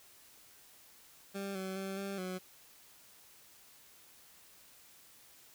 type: tone with pitch steps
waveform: 20% pulse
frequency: 197.3 / 189.5 / 193.1 / 197 / 184.4 Hz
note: G3 / F#3 / G3 / G3 / F#3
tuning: +11 / +42 / -26 / +9 / -6 cents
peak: -33 dBFS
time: 1.34-2.39 s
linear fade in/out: 20 ms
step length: 210 ms
effects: white hiss -60 dBFS RMS until 5.54 s